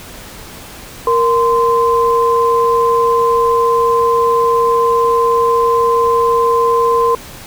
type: tone pair together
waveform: sine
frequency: 466.6 / 1034.3 Hz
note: A#4 / C6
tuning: +2 / -20 cents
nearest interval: octave + major second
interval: 1378 cents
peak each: -12 dBFS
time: 1.07-7.15 s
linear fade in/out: 2 ms
effects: pink hiss -33 dBFS RMS until 7.46 s